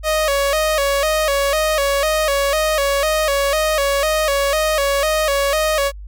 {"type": "tone with vibrato", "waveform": "sawtooth", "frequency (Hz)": 590, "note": "D5", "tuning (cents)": 8, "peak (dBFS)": -11, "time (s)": [0.03, 5.92], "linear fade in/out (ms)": 50, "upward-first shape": "square", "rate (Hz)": 2, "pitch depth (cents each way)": 93, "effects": ["added 50 Hz sine -30 dBFS peak until 6.07 s", "MP3 96 kbps"]}